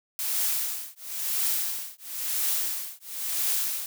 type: noise with tremolo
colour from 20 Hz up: blue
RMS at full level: -25 dBFS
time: 0.19-3.86 s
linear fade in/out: 0 ms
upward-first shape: triangle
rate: 0.98 Hz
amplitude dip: 100%
effects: none